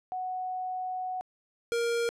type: tone pair in turn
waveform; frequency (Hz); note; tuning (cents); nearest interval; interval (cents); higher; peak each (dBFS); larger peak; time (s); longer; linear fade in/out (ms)
sine / square; 740 / 468.6; F#5 / A#4; 0 / +9; minor sixth; 791; first; -31 / -27; second; 0.12-1.21 / 1.72-2.09; first; 0
effects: low-pass 10000 Hz 12 dB/octave